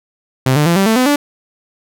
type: tone with pitch steps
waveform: sawtooth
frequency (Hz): 130.6 / 149.16 / 170.35 / 194.55 / 222.2 / 253.8 / 289.8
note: C3 / D3 / F3 / G3 / A3 / B3 / D4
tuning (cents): -3 / +27 / -43 / -13 / +17 / +47 / -23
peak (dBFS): -6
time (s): 0.46-1.16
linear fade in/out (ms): 5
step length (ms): 100
effects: none